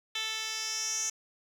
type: tone with band-pass filter sweep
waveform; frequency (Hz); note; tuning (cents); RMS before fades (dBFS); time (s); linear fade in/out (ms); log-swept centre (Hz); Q
10% pulse; 440; A4; 0; -34; 0.15-1.1; 5; 3800 to 6300; 5.5
effects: 9-bit